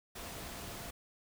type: tone in noise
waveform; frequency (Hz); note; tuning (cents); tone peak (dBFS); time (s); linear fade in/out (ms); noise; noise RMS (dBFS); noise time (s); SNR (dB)
sine; 691; F5; -19; -55; 0.15-0.91; 10; pink; -45; 0.15-0.91; -13
effects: none